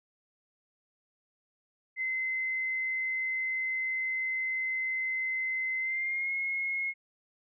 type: tone with pitch glide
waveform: sine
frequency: 2057 to 2162 Hz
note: C7 to C#7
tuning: -30 to -44 cents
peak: -29 dBFS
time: 1.96-6.94 s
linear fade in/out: 50 ms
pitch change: +86 cents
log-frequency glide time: 5.79-6.32 s
effects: none